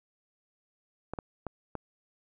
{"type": "clicks", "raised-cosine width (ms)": 1, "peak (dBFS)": -21, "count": 4, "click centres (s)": [1.136, 1.188, 1.467, 1.753], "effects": []}